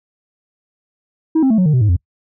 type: tone with pitch steps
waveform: sine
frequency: 319.1 / 265.2 / 220.5 / 183.27 / 152.34 / 126.63 / 105.26 / 87.5 Hz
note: D#4 / C4 / A3 / F#3 / D#3 / B2 / G#2 / F2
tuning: +44 / +23 / +4 / -16 / -36 / +44 / +24 / +4 cents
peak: -7 dBFS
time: 1.35-1.966 s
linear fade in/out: 10 ms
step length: 77 ms
effects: noise-tail reverb RT60 0.1 s tail -26 dB re dry + tanh soft clip ceiling -9 dBFS